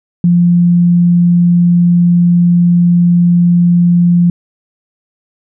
sine tone, 174.1 Hz, F3, 5 cents flat, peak -5 dBFS, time 0.24-4.3 s, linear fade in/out 2 ms, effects none

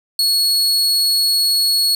40% pulse tone, 4353 Hz, C#8, 32 cents flat, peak -12 dBFS, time 0.19-1.95 s, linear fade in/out 2 ms, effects none

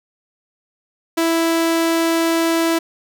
sawtooth tone, 330.3 Hz, E4, 4 cents sharp, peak -11 dBFS, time 1.17-2.79 s, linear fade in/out 10 ms, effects none

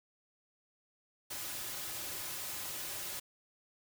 white noise with comb filter, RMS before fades -41 dBFS, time 1.3-3.2 s, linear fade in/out 10 ms, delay 4.4 ms, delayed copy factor -0.5, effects none

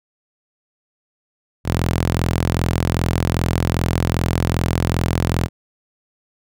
sawtooth tone with high-pass filter, 42.54 Hz, F1, 45 cents flat, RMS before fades -19 dBFS, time 1.64-5.49 s, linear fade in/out 50 ms, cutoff 93 Hz, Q 1.3, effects none

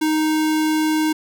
square tone, 311.1 Hz, D#4, in tune, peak -17 dBFS, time 0.01-1.13 s, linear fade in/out 10 ms, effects none

